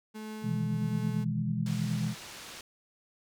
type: tone with tremolo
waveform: 35% pulse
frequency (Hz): 216.1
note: A3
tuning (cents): -31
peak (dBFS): -36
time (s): 0.14-1.25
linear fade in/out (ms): 20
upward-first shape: triangle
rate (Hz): 1.4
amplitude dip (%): 45
type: chord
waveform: sine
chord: E major seventh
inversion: second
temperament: equal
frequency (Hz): 123.47 / 155.56 / 164.81 / 207.7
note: B2 / D#3 / E3 / G#3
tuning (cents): 0 / 0 / 0 / 0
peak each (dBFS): -33 / -37 / -33 / -33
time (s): 0.42-2.15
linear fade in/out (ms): 50
type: low-pass noise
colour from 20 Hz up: white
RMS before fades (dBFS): -46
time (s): 1.66-2.61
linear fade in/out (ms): 2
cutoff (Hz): 5900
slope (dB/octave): 12
effects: none